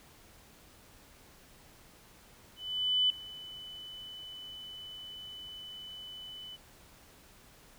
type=tone with ADSR envelope; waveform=sine; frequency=3000 Hz; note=F#7; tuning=23 cents sharp; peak=-23 dBFS; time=2.56-6.57 s; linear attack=540 ms; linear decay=3 ms; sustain=-20 dB; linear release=24 ms; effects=pink hiss -58 dBFS RMS until 7.78 s